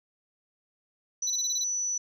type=tone; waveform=sine; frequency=5950 Hz; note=F#8; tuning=9 cents sharp; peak=-27 dBFS; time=1.22-1.98 s; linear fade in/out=5 ms
type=tone bursts; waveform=triangle; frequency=4000 Hz; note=B7; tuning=21 cents sharp; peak=-29 dBFS; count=7; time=1.27-1.64 s; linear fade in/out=5 ms; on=34 ms; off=22 ms
effects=none